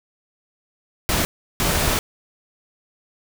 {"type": "noise bursts at uneven times", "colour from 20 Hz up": "pink", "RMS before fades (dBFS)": -20, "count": 2, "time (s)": [[1.09, 1.25], [1.6, 1.99]], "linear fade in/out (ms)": 0, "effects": []}